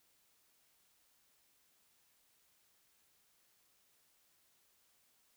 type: silence
effects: white hiss -73 dBFS RMS until 5.36 s